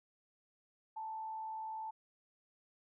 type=tone with frequency modulation; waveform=sine; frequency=880 Hz; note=A5; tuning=in tune; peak=-40 dBFS; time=0.96-1.91 s; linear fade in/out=10 ms; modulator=60.4 Hz; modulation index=0.31; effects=none